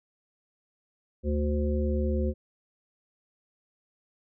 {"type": "harmonic tone with a mistuned harmonic", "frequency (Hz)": 74.2, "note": "D2", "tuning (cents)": 18, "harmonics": [1, 3, 5, 7], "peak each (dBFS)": [-26, -31, -33, -34], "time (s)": [1.23, 2.34], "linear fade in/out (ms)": 50, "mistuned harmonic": 5, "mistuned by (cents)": -18, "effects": []}